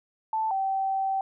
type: tone pair in turn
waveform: sine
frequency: 880 / 773.3 Hz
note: A5 / G5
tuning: 0 / -24 cents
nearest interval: major second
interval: 224 cents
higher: first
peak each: -24 dBFS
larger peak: neither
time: 0.33-0.51 / 0.51-1.21 s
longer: second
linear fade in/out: 2 ms
effects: none